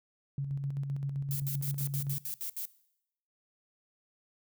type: tone with tremolo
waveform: sine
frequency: 139.1 Hz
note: C#3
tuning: 6 cents sharp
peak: -30 dBFS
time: 0.38-2.18 s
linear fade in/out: 2 ms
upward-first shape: square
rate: 7.7 Hz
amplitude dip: 40%
type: noise bursts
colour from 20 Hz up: violet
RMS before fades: -37 dBFS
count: 9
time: 1.31-2.654 s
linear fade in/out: 0 ms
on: 88 ms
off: 69 ms
effects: noise-tail reverb RT60 0.8 s tail -20 dB re dry